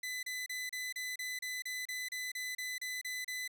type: tone bursts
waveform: sawtooth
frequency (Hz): 2006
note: B6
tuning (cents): +26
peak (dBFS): -34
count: 15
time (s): 0.03-3.478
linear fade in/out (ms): 5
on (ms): 200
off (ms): 32
effects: none